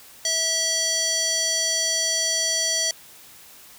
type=tone with band-pass filter; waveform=square; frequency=650 Hz; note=E5; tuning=24 cents flat; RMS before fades=-23 dBFS; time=0.25-2.91 s; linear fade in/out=2 ms; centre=5600 Hz; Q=2.9; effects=white hiss -47 dBFS RMS until 3.78 s